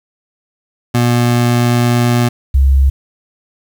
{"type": "tone pair in turn", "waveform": ["25% pulse", "sine"], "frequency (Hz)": [120.6, 67.68], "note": ["B2", "C#2"], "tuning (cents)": [-41, -41], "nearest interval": "minor seventh", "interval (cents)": 1000, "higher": "first", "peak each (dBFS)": -6, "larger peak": "neither", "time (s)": [[0.94, 2.29], [2.54, 2.9]], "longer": "first", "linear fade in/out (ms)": 10, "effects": ["7-bit"]}